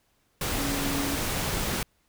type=tone in noise; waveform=sine; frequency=280.2 Hz; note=C#4; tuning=19 cents sharp; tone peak=-30 dBFS; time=0.58-1.15 s; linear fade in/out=2 ms; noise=pink; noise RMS=-29 dBFS; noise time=0.41-1.83 s; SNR=-4 dB; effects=pink hiss -69 dBFS RMS until 2.08 s